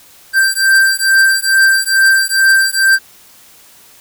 square beating tone pair, 1568 / 1570.3 Hz, G6 / G6, 0 / +3 cents, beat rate 2.3 Hz, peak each -12 dBFS, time 0.33-2.99 s, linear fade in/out 50 ms, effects white hiss -43 dBFS RMS until 4 s

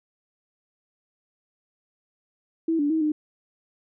sine tone with pitch steps, 326.6 / 290.1 / 319.1 / 303.9 Hz, E4 / D4 / D#4 / D#4, -16 / -21 / +44 / -41 cents, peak -20 dBFS, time 2.68-3.12 s, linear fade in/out 5 ms, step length 110 ms, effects none

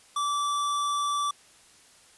square tone, 1161 Hz, D6, 20 cents flat, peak -26 dBFS, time 0.16-1.31 s, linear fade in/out 5 ms, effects white hiss -56 dBFS RMS until 2.17 s + resampled to 24000 Hz

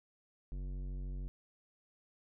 triangle tone with tanh clipping, 46.68 Hz, F#1, 16 cents sharp, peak -40 dBFS, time 0.52-1.28 s, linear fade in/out 0 ms, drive 18 dB, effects none

